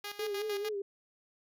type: tone with tremolo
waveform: 5% pulse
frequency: 410.2 Hz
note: G#4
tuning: 21 cents flat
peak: -27 dBFS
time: 0.04-0.69 s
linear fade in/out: 5 ms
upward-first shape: square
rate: 6.6 Hz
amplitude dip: 70%
type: tone with vibrato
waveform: sine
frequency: 414.6 Hz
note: G#4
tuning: 3 cents flat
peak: -33 dBFS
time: 0.19-0.82 s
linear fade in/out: 5 ms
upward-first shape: sine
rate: 4.6 Hz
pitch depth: 80 cents each way
effects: none